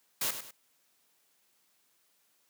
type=noise with echo; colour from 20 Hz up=white; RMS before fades=-31 dBFS; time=0.21-0.31 s; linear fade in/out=5 ms; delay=100 ms; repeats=2; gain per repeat=-9 dB; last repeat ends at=0.51 s; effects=white hiss -71 dBFS RMS until 2.49 s + high-pass 150 Hz 12 dB/octave